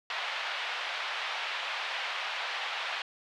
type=band-pass noise; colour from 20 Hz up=white; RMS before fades=-35 dBFS; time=0.1-3.02 s; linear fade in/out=2 ms; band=650 to 3400 Hz; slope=24 dB/octave; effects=none